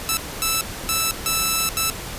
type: tone bursts at uneven times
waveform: 5% pulse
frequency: 1318.5 Hz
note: E6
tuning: in tune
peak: -7 dBFS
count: 5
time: 0.09-0.17 / 0.42-0.61 / 0.89-1.11 / 1.26-1.69 / 1.77-1.9 s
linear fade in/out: 0 ms
effects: pink hiss -32 dBFS RMS until 2.18 s + resampled to 32000 Hz